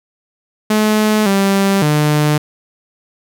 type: tone with pitch steps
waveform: sawtooth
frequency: 214.2 / 196.3 / 150.1 Hz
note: A3 / G3 / D3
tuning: -46 / +3 / +38 cents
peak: -7 dBFS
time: 0.7-2.38 s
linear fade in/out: 5 ms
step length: 560 ms
effects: none